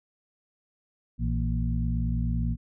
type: harmonic tone with a mistuned harmonic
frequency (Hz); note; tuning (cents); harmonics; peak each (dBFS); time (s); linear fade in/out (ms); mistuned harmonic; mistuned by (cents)
58.27; A#1; 0; 1 / 2 / 3 / 4; -27 / -30 / -32 / -33; 1.18-2.57; 50; 3; -88
effects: none